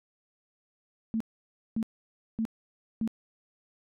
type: tone bursts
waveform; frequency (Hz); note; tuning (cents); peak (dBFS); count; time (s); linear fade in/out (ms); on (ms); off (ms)
sine; 223.6; A3; +28; -26; 4; 1.14-3.076; 0; 64; 560
effects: none